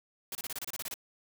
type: noise bursts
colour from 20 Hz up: white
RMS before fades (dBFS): -38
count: 11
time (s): 0.32-0.941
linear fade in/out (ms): 2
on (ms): 31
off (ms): 28
effects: none